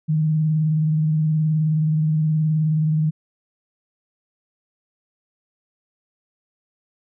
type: tone with vibrato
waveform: sine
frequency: 155.56 Hz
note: D#3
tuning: in tune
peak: -16 dBFS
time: 0.08-3.11 s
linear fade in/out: 20 ms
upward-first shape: sine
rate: 19 Hz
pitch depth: 37 cents each way
effects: none